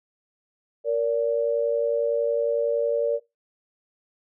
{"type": "tone pair together", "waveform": "sine", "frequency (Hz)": [466.2, 577.1], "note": ["A#4", "D5"], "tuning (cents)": [0, -30], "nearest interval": "major third", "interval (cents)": 370, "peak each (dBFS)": -23, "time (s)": [0.84, 3.2], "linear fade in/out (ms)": 50, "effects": ["noise-tail reverb RT60 0.2 s tail -20 dB re dry"]}